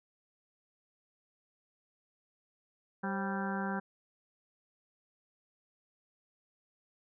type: harmonic tone with a mistuned harmonic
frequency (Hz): 195.4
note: G3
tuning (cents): -5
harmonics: 1 / 2 / 3 / 4 / 5 / 6 / 7 / 8 / 9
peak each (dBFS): -35 / -43 / -45 / -41 / -43 / -50 / -44 / -41 / -53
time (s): 3.03-3.8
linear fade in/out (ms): 10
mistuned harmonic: 3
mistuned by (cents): -150
effects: none